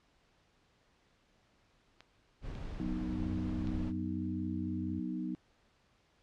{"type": "clicks", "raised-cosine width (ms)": 0.2, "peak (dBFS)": -34, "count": 3, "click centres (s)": [2.006, 2.552, 3.672]}
{"type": "noise", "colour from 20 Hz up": "brown", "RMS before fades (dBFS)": -41, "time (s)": [2.41, 3.93], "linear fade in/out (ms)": 50}
{"type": "chord", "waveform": "sine", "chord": "B major", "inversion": "second", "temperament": "equal", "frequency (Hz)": [185, 246.9, 311.1], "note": ["F#3", "B3", "D#4"], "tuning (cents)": [0, 0, 0], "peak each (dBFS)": -39, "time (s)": [2.8, 5.35], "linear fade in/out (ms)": 0}
{"type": "tone", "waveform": "sine", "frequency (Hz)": 91.6, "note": "F#2", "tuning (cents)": -17, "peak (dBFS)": -40, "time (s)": [3.12, 5], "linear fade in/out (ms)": 10}
{"effects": ["pink hiss -70 dBFS RMS until 6.22 s", "low-pass 5000 Hz 12 dB/octave"]}